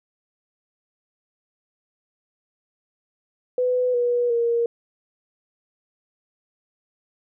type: tone with pitch steps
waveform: sine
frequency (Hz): 500 / 484.1 / 468.7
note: B4 / B4 / A#4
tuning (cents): +21 / -35 / +9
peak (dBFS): -18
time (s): 3.58-4.66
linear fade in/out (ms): 2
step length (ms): 360
effects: none